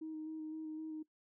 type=tone with vibrato; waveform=sine; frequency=313.5 Hz; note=D#4; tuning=13 cents sharp; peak=-40 dBFS; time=0.01-1.03 s; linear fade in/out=10 ms; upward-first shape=square; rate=3.9 Hz; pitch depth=14 cents each way; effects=noise-tail reverb RT60 0.1 s tail -20 dB re dry + tanh soft clip ceiling -36 dBFS